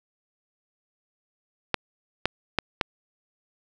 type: clicks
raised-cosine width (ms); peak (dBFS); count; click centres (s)
0.3; -5; 4; 1.743 / 2.256 / 2.587 / 2.812
effects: none